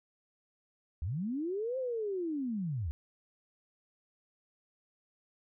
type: linear two-way sweep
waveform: sine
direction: up then down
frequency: 66.7 to 531 to 66.7 Hz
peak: -32 dBFS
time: 1.02-2.91 s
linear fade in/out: 0 ms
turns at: 1.78 s
effects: none